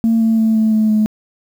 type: tone with pitch steps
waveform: sine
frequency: 226.8 / 224.3 / 221.9 / 219.5 / 217.1 / 214.7 Hz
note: A#3 / A3 / A3 / A3 / A3 / A3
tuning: -47 / +34 / +15 / -4 / -23 / -42 cents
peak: -9 dBFS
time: 0.04-1.06 s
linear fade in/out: 0 ms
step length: 170 ms
effects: tanh soft clip ceiling -7 dBFS + 7-bit